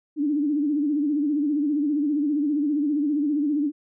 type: tone with vibrato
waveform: sine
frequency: 293.7 Hz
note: D4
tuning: in tune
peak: -20 dBFS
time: 0.16-3.72 s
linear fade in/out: 50 ms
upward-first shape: sine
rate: 15 Hz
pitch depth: 92 cents each way
effects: none